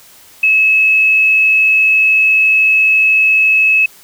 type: tone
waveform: sine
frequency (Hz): 2586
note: E7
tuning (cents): -34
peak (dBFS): -7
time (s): 0.43-3.86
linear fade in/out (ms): 5
effects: white hiss -42 dBFS RMS until 4.03 s